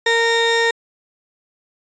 30% pulse tone pair together, 461.8 / 1846 Hz, A#4 / A#6, -16 / -17 cents, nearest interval 2 octaves, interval 2399 cents, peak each -14 dBFS, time 0.06-0.71 s, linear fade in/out 5 ms, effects resampled to 16000 Hz

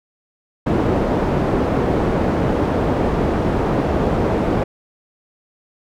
white low-pass noise, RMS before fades -18 dBFS, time 0.66-4.64 s, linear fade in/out 10 ms, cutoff 510 Hz, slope 12 dB/octave, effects none

